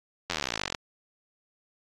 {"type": "slowing click train", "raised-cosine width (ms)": 0.2, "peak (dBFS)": -11, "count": 28, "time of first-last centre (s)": [0.3, 0.748], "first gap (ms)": 11, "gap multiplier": 1.03, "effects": ["AAC 32 kbps"]}